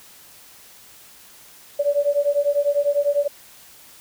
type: beating tone pair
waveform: sine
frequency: 570 / 580 Hz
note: C#5 / D5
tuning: +48 / -22 cents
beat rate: 10 Hz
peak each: -20 dBFS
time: 1.79-3.28 s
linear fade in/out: 10 ms
effects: white hiss -47 dBFS RMS until 4 s